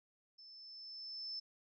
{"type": "tone with level ramp", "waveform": "sine", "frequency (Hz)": 5274, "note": "E8", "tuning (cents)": 0, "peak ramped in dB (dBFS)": [-55, -40], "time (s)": [0.38, 1.4], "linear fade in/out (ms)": 10, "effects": []}